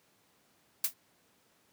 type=noise with exponential decay; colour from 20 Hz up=blue; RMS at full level=-23 dBFS; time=0.84-0.94 s; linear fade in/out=5 ms; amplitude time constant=20 ms; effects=pink hiss -68 dBFS RMS until 1.72 s + high-pass 150 Hz 12 dB/octave